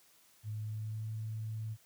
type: tone with pitch glide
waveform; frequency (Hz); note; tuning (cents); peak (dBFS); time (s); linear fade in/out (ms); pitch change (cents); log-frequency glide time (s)
sine; 107.1 to 109.86; A2 to A2; -46 to -2; -36; 0.43-1.77; 50; +44; 0.53-1.11
effects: white hiss -65 dBFS RMS until 1.85 s + high-pass 60 Hz 12 dB/octave